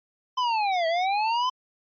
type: linear two-way sweep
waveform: square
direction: down then up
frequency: 1031 to 644 to 1031 Hz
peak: -23 dBFS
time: 0.37-1.5 s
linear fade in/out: 10 ms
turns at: 0.87 s
effects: resampled to 11025 Hz